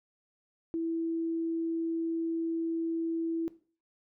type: tone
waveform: sine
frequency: 329.6 Hz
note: E4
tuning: in tune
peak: -29 dBFS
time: 0.74-3.48 s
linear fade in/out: 0 ms
effects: noise-tail reverb RT60 0.4 s tail -17 dB re dry